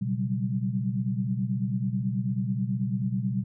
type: tone cluster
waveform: sine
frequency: 122.8 / 138.8 / 187.3 / 196.5 Hz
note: B2 / C#3 / F#3 / G3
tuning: -9 / +3 / +21 / +4 cents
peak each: -29 / -35 / -31 / -30 dBFS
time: 0.01-3.44 s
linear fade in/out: 10 ms
effects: none